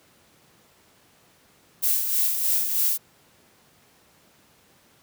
violet noise with tremolo, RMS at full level -21 dBFS, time 1.82-2.98 s, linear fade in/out 20 ms, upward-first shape sine, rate 3.2 Hz, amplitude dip 50%, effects pink hiss -58 dBFS RMS until 5.02 s + high-pass 100 Hz 12 dB/octave

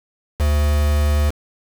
triangle tone with quantisation, 74.1 Hz, D2, 16 cents sharp, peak -12 dBFS, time 0.39-1.31 s, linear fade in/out 20 ms, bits 4, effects none

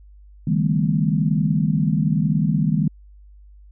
sine tone cluster, 141.3 / 157.6 / 198 / 219.2 / 249.9 Hz, C#3 / D#3 / G3 / A3 / B3, +34 / +23 / +18 / -6 / +21 cents, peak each -27 / -19 / -22 / -25 / -28 dBFS, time 0.47-2.88 s, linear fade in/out 5 ms, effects added 50 Hz sine -43 dBFS peak until 3.71 s

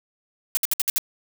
blue noise bursts, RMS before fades -21 dBFS, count 6, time 0.55-0.981 s, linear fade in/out 0 ms, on 21 ms, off 61 ms, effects none

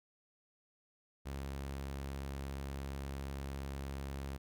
sawtooth tone, 68.6 Hz, C#2, 17 cents flat, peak -36 dBFS, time 1.25-4.38 s, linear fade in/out 20 ms, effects none

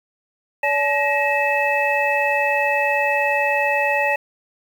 sine tone cluster, 572 / 860 / 1892 / 2611 Hz, D5 / A5 / A#6 / E7, -46 / -40 / +25 / -17 cents, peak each -22 dBFS, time 0.63-4.16 s, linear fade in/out 5 ms, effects 7-bit

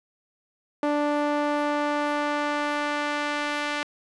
sawtooth tone with band-pass filter sweep, 293.7 Hz, D4, in tune, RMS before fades -26 dBFS, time 0.83-3.83 s, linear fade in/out 0 ms, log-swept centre 640 to 2100 Hz, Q 0.84, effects resampled to 22050 Hz + 9-bit

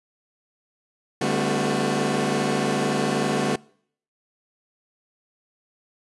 20% pulse tone cluster, 146 / 199.6 / 222 / 251.7 / 365.8 Hz, D3 / G3 / A3 / B3 / F#4, -10 / +32 / +16 / +33 / -20 cents, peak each -23 dBFS, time 1.21-3.56 s, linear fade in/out 5 ms, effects noise-tail reverb RT60 0.6 s tail -24 dB re dry + resampled to 24000 Hz

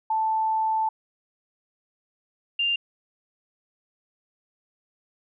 sine tone pair in turn, 880 / 2794 Hz, A5 / F7, 0 / 0 cents, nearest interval octave + minor sixth, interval 2000 cents, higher second, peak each -21 dBFS, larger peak neither, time 0.1-0.89 / 2.59-2.76 s, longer first, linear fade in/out 5 ms, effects none

